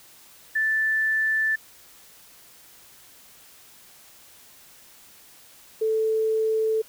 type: tone pair in turn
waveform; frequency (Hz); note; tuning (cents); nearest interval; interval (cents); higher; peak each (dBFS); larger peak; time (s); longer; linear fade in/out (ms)
sine; 1760 / 440; A6 / A4; 0 / 0; 2 octaves; 2400; first; -20; neither; 0.55-1.56 / 5.81-6.82; neither; 10
effects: white hiss -51 dBFS RMS until 6.88 s